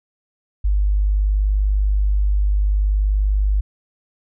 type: tone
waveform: sine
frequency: 50.3 Hz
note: G1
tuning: 45 cents sharp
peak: -14 dBFS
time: 0.64-3.61 s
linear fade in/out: 10 ms
effects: none